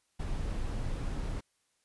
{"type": "noise", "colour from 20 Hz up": "brown", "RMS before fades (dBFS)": -34, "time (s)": [0.19, 1.41], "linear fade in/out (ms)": 10, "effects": ["white hiss -75 dBFS RMS until 1.84 s", "resampled to 24000 Hz"]}